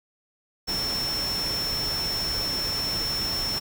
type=tone in noise; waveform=sine; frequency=5400 Hz; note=E8; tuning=41 cents sharp; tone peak=-26 dBFS; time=0.67-3.6 s; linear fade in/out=20 ms; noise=pink; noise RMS=-33 dBFS; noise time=0.67-3.6 s; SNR=+4 dB; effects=none